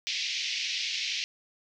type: band-pass noise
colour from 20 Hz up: pink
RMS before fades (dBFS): -32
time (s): 0.07-1.24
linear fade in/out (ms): 0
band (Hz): 2200 to 5800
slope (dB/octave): 48
effects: none